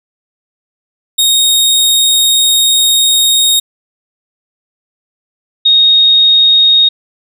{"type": "tone pair in turn", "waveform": ["sawtooth", "sine"], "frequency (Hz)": [3729, 3729], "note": ["A#7", "A#7"], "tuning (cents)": [0, 0], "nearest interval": "unison", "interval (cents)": 0, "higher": "neither", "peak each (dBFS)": -4, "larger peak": "neither", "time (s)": [[1.18, 3.6], [5.65, 6.89]], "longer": "first", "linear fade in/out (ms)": 10, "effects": []}